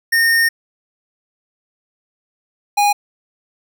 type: tone pair in turn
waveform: square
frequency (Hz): 1835 / 820.5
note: A#6 / G#5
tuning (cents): -28 / -21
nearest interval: octave + major second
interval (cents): 1393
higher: first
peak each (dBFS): -12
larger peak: neither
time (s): 0.12-0.49 / 2.77-2.93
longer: first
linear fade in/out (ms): 10
effects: none